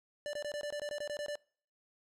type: tone bursts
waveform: square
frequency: 587.3 Hz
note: D5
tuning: in tune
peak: -37 dBFS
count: 12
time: 0.26-1.355 s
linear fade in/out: 0 ms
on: 72 ms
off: 21 ms
effects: noise-tail reverb RT60 0.5 s tail -25 dB re dry + low-pass 9000 Hz 12 dB/octave